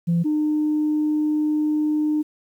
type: tone pair in turn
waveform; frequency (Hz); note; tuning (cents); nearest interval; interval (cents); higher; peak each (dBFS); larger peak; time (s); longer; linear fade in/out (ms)
sine; 170 / 303.6; F3 / D#4; -46 / -42; minor seventh; 1004; second; -15 / -17; first; 0.07-0.24 / 0.24-2.23; second; 20
effects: tanh soft clip ceiling -14 dBFS + 9-bit